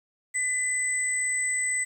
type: tone pair together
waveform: sine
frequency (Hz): 2008 / 8038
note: B6 / B8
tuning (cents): +28 / +30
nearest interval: 2 octaves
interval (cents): 2402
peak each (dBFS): -27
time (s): 0.34-1.85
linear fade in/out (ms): 20
effects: 9-bit